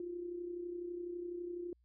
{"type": "tone with amplitude modulation", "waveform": "sine", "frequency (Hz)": 350, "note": "F4", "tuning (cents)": 4, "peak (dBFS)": -37, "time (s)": [0, 1.73], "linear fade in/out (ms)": 2, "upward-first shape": "sine", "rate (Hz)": 32, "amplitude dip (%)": 55, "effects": ["added 60 Hz sine -68 dBFS peak until 1.84 s"]}